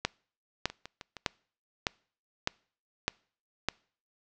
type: two click trains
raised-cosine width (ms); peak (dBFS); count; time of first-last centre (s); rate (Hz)
0.2; -9 / -24; 7 / 4; 0.05-3.686 / 0.7-1.167; 1.65 / 6.42
effects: noise-tail reverb RT60 0.5 s tail -26 dB re dry + low-pass 7000 Hz 12 dB/octave